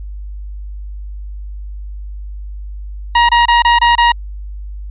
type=tone bursts; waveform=sawtooth; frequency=948 Hz; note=A#5; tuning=29 cents sharp; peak=-3 dBFS; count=6; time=3.15-4.12 s; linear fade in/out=5 ms; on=140 ms; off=26 ms; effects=added 50 Hz sine -24 dBFS peak until 4.9 s + resampled to 8000 Hz